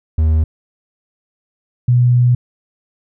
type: tone pair in turn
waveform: triangle / sine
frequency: 78.8 / 122.92 Hz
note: D#2 / B2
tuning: +23 / -8 cents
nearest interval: minor sixth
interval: 769 cents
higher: second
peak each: -8 dBFS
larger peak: neither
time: 0.18-0.44 / 1.88-2.35 s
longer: second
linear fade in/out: 5 ms
effects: none